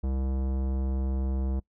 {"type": "tone with tanh clipping", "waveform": "sine", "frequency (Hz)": 66, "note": "C2", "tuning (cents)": 16, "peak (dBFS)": -28, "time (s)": [0.03, 1.6], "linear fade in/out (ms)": 10, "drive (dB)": 18, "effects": ["noise-tail reverb RT60 0.1 s tail -22 dB re dry"]}